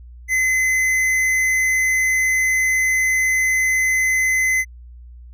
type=tone with tanh clipping; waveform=sine; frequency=2042 Hz; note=C7; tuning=43 cents flat; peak=-17 dBFS; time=0.28-4.65 s; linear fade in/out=50 ms; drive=14 dB; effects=added 60 Hz sine -37 dBFS peak until 5.33 s